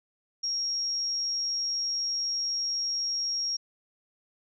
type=tone; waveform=sine; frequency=5588 Hz; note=F8; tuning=in tune; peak=-27 dBFS; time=0.43-3.57 s; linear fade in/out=10 ms; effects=none